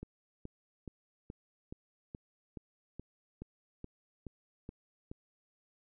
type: click train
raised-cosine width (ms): 3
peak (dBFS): -30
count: 13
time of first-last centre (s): 0.03-5.115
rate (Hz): 2.36
effects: none